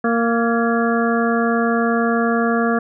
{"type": "harmonic tone with a mistuned harmonic", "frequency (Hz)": 231.5, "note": "A#3", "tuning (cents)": -12, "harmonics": [1, 2, 3, 5, 6, 7], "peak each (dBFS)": [-18, -21, -23, -25, -26, -26], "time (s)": [0.04, 2.79], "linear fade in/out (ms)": 5, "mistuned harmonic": 7, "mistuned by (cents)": 54, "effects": []}